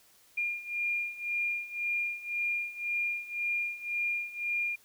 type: beating tone pair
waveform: sine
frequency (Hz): 2409 / 2410.9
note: D7 / D7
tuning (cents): +43 / +45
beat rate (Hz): 1.9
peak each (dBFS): -35 / -32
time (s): 0.37-4.76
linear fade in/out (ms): 10
effects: white hiss -62 dBFS RMS until 4.84 s